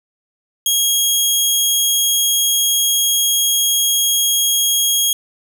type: tone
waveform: 15% pulse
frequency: 3279 Hz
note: G#7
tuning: 23 cents flat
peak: -6 dBFS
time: 0.66-5.13 s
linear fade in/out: 2 ms
effects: none